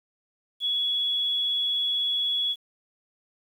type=tone; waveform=sine; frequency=3371 Hz; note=G#7; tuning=25 cents sharp; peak=-23 dBFS; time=0.6-2.56 s; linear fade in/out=50 ms; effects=9-bit